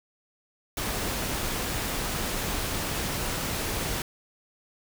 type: noise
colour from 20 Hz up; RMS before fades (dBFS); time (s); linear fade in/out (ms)
pink; -30; 0.77-4.02; 2
effects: none